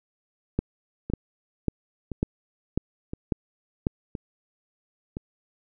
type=two click trains; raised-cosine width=3 ms; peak=-19 / -10 dBFS; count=5 / 7; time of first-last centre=1.1-5.169 / 0.59-3.869 s; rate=0.983 / 1.83 Hz; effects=none